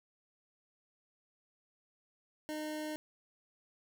25% pulse tone, 306.4 Hz, D#4, 27 cents flat, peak -34 dBFS, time 2.49-2.96 s, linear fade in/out 0 ms, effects none

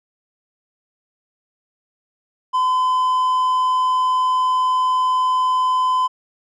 triangle tone, 1018 Hz, C6, 48 cents flat, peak -13 dBFS, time 2.53-6.08 s, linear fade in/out 20 ms, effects resampled to 22050 Hz

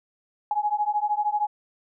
sine beating tone pair, 830.6 / 843.6 Hz, G#5 / G#5, 0 / +27 cents, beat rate 13 Hz, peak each -25 dBFS, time 0.51-1.47 s, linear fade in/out 2 ms, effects none

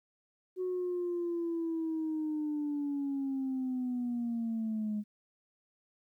sine linear sweep, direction down, 370 to 207.7 Hz, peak -30 dBFS, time 0.56-5.04 s, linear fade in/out 50 ms, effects tanh soft clip ceiling -28 dBFS + 12-bit

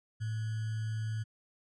sine tone with sample-and-hold, 110 Hz, A2, in tune, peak -32 dBFS, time 0.2-1.24 s, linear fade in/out 20 ms, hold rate 1575 Hz, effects resampled to 22050 Hz

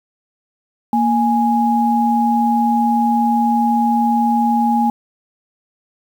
sine tone pair together, 233.1 / 830.6 Hz, A#3 / G#5, 0 / 0 cents, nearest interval octave + minor seventh, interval 2200 cents, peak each -15 dBFS, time 0.93-4.9 s, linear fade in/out 2 ms, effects 7-bit

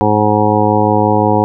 harmonic tone, 105.7 Hz, G#2, 31 cents sharp, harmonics 1 / 2 / 3 / 4 / 5 / 7 / 8 / 9, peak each -17 / -17 / -17 / -17 / -17 / -17 / -17 / -17 dBFS, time 0.01-1.44 s, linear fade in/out 0 ms, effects none

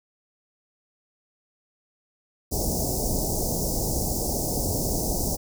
pink band-stop noise, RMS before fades -26 dBFS, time 2.51-5.37 s, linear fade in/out 20 ms, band 790 to 5100 Hz, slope 48 dB/octave, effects none

